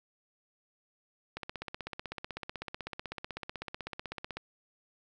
click train, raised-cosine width 0.3 ms, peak -22 dBFS, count 49, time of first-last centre 1.37-4.37 s, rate 16 Hz, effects none

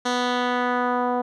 10% pulse tone with low-pass filter sweep, 246.9 Hz, B3, in tune, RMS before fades -23 dBFS, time 0.05-1.22 s, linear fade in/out 10 ms, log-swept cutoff 5700 to 770 Hz, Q 1.3, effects none

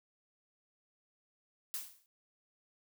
blue noise with exponential decay, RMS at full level -36 dBFS, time 1.74-2.06 s, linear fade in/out 0 ms, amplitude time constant 68 ms, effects none

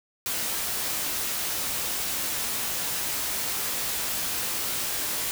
white noise with comb filter, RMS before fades -29 dBFS, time 0.26-5.31 s, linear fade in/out 0 ms, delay 18 ms, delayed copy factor +0.5, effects none

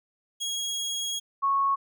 25% pulse / sine tone pair in turn, 3303 / 1102.2 Hz, G#7 / C#6, -10 / -10 cents, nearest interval octave + perfect fifth, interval 1900 cents, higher first, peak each -25 / -21 dBFS, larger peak second, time 0.4-1.2 / 1.42-1.76 s, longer first, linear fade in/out 20 ms, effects none

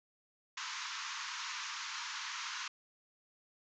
pink band-pass noise, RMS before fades -42 dBFS, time 0.57-2.68 s, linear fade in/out 5 ms, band 930 to 6900 Hz, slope 96 dB/octave, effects none

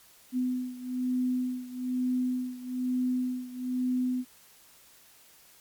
sine beating tone pair, 251.8 / 252.9 Hz, B3 / B3, +34 / +41 cents, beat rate 1.1 Hz, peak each -29 / -32 dBFS, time 0.32-4.25 s, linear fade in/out 50 ms, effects white hiss -57 dBFS RMS until 5.6 s + MP3 96 kbps

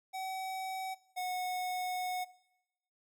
square tone pair in turn, 758 / 732 Hz, F#5 / F#5, +42 / -19 cents, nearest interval minor second, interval 61 cents, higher first, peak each -38 / -35 dBFS, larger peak second, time 0.13-0.95 / 1.16-2.25 s, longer second, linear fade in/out 20 ms, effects noise-tail reverb RT60 0.9 s tail -19 dB re dry

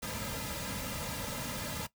pink noise with comb filter, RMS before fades -38 dBFS, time 0.02-1.87 s, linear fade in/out 10 ms, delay 2.7 ms, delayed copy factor -0.85, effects noise-tail reverb RT60 0.1 s tail -17 dB re dry

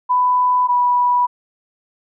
sine tone pair in turn, 996 / 980.6 Hz, B5 / B5, +14 / -13 cents, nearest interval unison, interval 27 cents, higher first, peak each -12 dBFS, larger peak neither, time 0.09-0.68 / 0.68-1.27 s, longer neither, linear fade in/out 20 ms, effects none

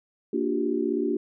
sine chord, G minor seventh, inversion first, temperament equal with one note detuned, 233.1 / 293.7 / 356.2 / 392 Hz, Bb3 / D4 / F4 / G4, 0 / 0 / +34 / 0 cents, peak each -30 / -28 / -28 / -29 dBFS, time 0.33-1.17 s, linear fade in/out 5 ms, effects none

